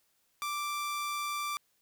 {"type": "tone", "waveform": "sawtooth", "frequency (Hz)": 1174.7, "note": "D6", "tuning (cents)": 0, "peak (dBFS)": -29, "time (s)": [0.42, 1.57], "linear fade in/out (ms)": 0, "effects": ["white hiss -73 dBFS RMS until 1.81 s"]}